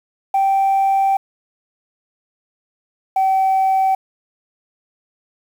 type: tone pair in turn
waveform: sine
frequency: 780 / 766.6 Hz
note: G5 / G5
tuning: -9 / -39 cents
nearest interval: unison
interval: 30 cents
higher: first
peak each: -11 dBFS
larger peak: neither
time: 0.34-1.17 / 3.16-3.95 s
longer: first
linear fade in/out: 5 ms
effects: tanh soft clip ceiling -10 dBFS + 7-bit